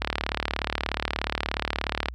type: click train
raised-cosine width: 0.3 ms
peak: -8 dBFS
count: 77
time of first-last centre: 0.02-2.085 s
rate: 36.8 Hz
effects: added 60 Hz sine -36 dBFS peak until 2.14 s